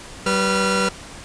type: tone cluster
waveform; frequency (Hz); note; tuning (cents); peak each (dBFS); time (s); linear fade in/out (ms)
sawtooth; 192.2 / 489.7 / 1374; G3 / B4 / F6; -34 / -15 / -29; -18; 0.26-0.89; 5
effects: pink hiss -38 dBFS RMS until 1.24 s + resampled to 22050 Hz